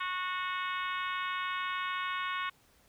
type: harmonic tone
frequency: 366.8 Hz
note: F#4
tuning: 15 cents flat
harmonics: 3 / 4 / 5 / 6 / 7 / 8 / 9 / 10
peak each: -35 / -39 / -42 / -41 / -45 / -45 / -50 / -47 dBFS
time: 0-2.5 s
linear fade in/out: 10 ms
effects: pink hiss -65 dBFS RMS until 2.88 s